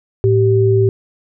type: tone pair together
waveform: sine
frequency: 110.18 / 387.9 Hz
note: A2 / G4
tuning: +3 / -18 cents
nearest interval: octave + minor seventh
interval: 2179 cents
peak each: -12 dBFS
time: 0.24-0.89 s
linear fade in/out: 0 ms
effects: none